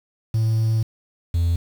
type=tone pair in turn; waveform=triangle; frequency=111.4 / 85.01 Hz; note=A2 / F2; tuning=+22 / -46 cents; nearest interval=perfect fourth; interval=468 cents; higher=first; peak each=-14 dBFS; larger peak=neither; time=0.34-0.83 / 1.34-1.56 s; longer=first; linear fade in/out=5 ms; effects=tanh soft clip ceiling -11 dBFS + 7-bit